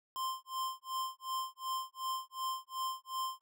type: tone with tremolo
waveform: square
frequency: 1046.5 Hz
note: C6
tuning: in tune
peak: -34 dBFS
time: 0.16-3.41 s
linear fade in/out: 0 ms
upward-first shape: sine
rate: 2.7 Hz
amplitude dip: 100%
effects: none